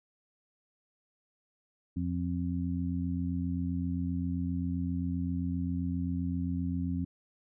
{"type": "harmonic tone", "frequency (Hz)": 87.6, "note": "F2", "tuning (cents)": 6, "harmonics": [1, 2, 3], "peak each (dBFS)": [-34, -34, -34], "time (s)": [1.96, 7.05], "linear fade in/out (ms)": 10, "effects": []}